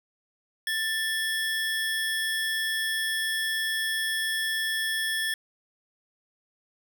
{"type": "tone pair together", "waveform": "square", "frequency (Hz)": [1771, 3348], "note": ["A6", "G#7"], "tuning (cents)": [11, 13], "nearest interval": "major seventh", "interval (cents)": 1102, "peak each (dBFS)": [-28, -32], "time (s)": [0.67, 5.34], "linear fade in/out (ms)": 2, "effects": []}